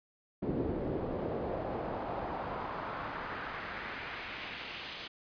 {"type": "noise with band-pass filter sweep", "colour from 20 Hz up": "brown", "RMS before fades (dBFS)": -38, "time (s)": [0.42, 5.08], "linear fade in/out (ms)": 10, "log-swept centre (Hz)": [330, 3400], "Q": 1.6, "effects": ["resampled to 11025 Hz"]}